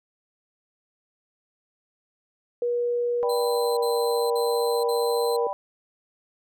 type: tone with pitch glide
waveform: sine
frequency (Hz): 481.1 to 472.3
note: B4 to A#4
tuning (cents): -45 to +23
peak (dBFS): -22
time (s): 2.62-5.47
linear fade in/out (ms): 2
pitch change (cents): -32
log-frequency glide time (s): 3.34-3.91
type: chord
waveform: sine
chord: G major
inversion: second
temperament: equal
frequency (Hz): 587.3 / 784 / 987.8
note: D5 / G5 / B5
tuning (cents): 0 / 0 / 0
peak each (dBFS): -31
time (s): 3.23-5.53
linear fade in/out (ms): 0
type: tone bursts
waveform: sawtooth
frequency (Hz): 4087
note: C8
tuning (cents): -41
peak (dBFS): -31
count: 4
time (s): 3.29-5.366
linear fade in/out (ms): 5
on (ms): 480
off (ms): 52
effects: none